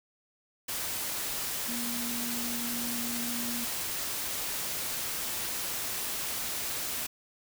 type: tone in noise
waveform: sine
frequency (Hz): 237.8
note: A#3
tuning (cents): +35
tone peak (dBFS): -36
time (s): 1.68-3.65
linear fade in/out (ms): 10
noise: white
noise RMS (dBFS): -34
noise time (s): 0.68-7.07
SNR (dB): -5
effects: none